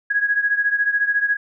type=beating tone pair; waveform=sine; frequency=1655 / 1669 Hz; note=G#6 / G#6; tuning=-6 / +8 cents; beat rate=14 Hz; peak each=-18 / -22 dBFS; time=0.1-1.37 s; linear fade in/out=10 ms; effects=none